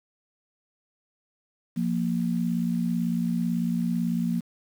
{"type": "tone pair together", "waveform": "sine", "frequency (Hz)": [175.06, 233.1], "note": ["F3", "A#3"], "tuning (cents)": [4, 0], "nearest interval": "perfect fourth", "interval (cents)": 496, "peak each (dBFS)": -26, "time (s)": [1.76, 4.41], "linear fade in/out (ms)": 20, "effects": ["8-bit"]}